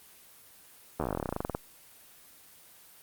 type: slowing click train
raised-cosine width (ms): 1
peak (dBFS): -16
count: 21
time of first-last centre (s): 1-1.549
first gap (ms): 12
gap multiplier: 1.08
effects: white hiss -55 dBFS RMS until 3.02 s + Opus 24 kbps

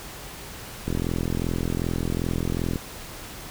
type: click train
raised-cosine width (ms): 3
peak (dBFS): -13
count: 81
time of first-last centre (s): 0.88-2.758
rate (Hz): 42.6
effects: pink hiss -39 dBFS RMS until 3.5 s

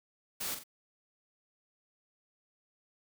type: noise with echo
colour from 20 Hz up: white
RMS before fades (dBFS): -37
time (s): 0.4-0.55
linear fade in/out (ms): 10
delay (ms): 44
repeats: 2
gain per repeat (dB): -7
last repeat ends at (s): 0.638
effects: none

